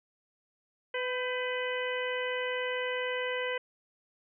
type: harmonic tone with a mistuned harmonic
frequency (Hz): 501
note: B4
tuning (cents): +25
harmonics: 1 / 2 / 3 / 4 / 5 / 6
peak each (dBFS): -33 / -40 / -39 / -37 / -42 / -41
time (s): 0.94-3.58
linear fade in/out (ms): 5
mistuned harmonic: 3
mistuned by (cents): +55
effects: none